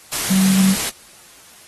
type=tone in noise; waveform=sine; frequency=190.8 Hz; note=G3; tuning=47 cents flat; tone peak=-12 dBFS; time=0.3-0.75 s; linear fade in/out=10 ms; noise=white; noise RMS=-22 dBFS; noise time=0.12-0.9 s; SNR=+7 dB; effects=white hiss -45 dBFS RMS until 1.67 s + AAC 32 kbps